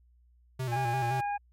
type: tone with vibrato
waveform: square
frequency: 124.4 Hz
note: B2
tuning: 13 cents sharp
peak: -31 dBFS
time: 0.59-1.21 s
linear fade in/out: 10 ms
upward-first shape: square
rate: 5.8 Hz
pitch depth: 71 cents each way
type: harmonic tone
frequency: 817 Hz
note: G#5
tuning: 29 cents flat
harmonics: 1 / 2 / 3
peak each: -29 / -41 / -44 dBFS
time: 0.71-1.38 s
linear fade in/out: 20 ms
effects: added 60 Hz sine -59 dBFS peak until 1.52 s + MP3 96 kbps